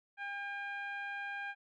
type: tone with low-pass filter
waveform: 15% pulse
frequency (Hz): 804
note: G5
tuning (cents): +44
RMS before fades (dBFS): -41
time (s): 0.17-1.55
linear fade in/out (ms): 50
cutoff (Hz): 1900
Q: 2.4
effects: none